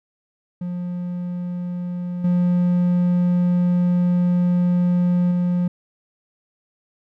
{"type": "tone with level steps", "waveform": "triangle", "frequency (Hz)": 177.3, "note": "F3", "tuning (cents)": 26, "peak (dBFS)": [-22, -13, -15], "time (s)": [0.61, 5.68], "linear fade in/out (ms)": 5, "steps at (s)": [2.24, 5.31], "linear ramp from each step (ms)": 5, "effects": []}